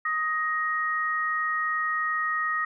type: tone pair together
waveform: sine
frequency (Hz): 1253 / 1875.8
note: D#6 / A#6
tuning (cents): +12 / +10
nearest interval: perfect fifth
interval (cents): 698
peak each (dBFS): -27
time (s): 0.05-2.65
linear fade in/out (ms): 5
effects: none